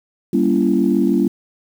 sine chord, G diminished seventh, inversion none, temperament just, 196 / 235.2 / 282.2 / 338.7 Hz, G3 / Bb3 / Db4 / Fb4, 0 / +16 / +31 / +47 cents, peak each -18 dBFS, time 0.33-1.28 s, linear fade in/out 5 ms, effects tanh soft clip ceiling -3 dBFS + 7-bit

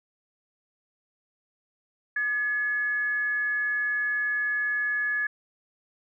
sine tone with frequency modulation, 1701 Hz, G#6, 41 cents sharp, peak -24 dBFS, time 2.16-5.27 s, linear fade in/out 5 ms, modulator 489 Hz, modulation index 0.21, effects none

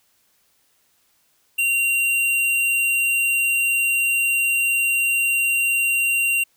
square tone, 2763 Hz, F7, 19 cents flat, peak -18 dBFS, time 1.58-6.44 s, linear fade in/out 10 ms, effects white hiss -63 dBFS RMS until 6.56 s

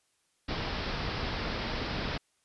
pink low-pass noise, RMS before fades -34 dBFS, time 0.48-2.18 s, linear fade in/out 10 ms, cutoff 5300 Hz, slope 96 dB/octave, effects white hiss -73 dBFS RMS until 2.44 s + resampled to 24000 Hz

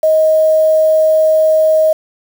sine tone with quantisation, 628 Hz, D#5, 16 cents sharp, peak -7 dBFS, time 0.03-1.93 s, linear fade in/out 5 ms, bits 5, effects none

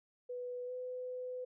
sine tone with pitch glide, 493.9 to 503.1 Hz, B4 to B4, 0 to +32 cents, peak -39 dBFS, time 0.29-1.45 s, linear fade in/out 10 ms, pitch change +32 cents, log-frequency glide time 0.66-0.72 s, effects none

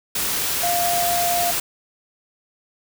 sine tone in noise, 698.5 Hz, F5, in tune, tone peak -20 dBFS, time 0.63-1.51 s, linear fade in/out 5 ms, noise white, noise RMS -23 dBFS, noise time 0.15-1.6 s, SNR 0 dB, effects none

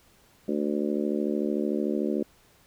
harmonic tone, 73.42 Hz, D2, in tune, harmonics 3 / 4 / 5 / 6 / 7 / 8, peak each -29 / -30 / -30 / -38 / -35 / -38 dBFS, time 0.48-2.23 s, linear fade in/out 5 ms, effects pink hiss -60 dBFS RMS until 2.66 s

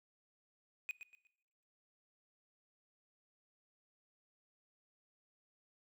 triangle tone with echo, 2489 Hz, D#7, in tune, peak -35 dBFS, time 0.89-0.91 s, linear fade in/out 0 ms, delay 120 ms, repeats 3, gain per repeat -10 dB, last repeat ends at 1.27 s, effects noise-tail reverb RT60 1.0 s tail -23 dB re dry

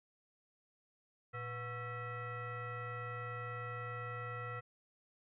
sine tone with frequency modulation, 726 Hz, F#5, 33 cents flat, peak -40 dBFS, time 1.33-4.61 s, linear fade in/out 20 ms, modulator 609 Hz, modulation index 2.1, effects none

